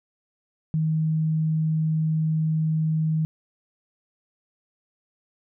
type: tone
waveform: sine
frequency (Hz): 157.8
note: D#3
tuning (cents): +25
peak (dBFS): -20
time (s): 0.74-3.25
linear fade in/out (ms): 0
effects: none